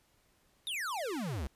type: exponential sweep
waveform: square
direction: down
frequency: 3809 to 60.5 Hz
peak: -35 dBFS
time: 0.67-1.47 s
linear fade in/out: 0 ms
effects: pink hiss -70 dBFS RMS until 1.55 s + resampled to 32000 Hz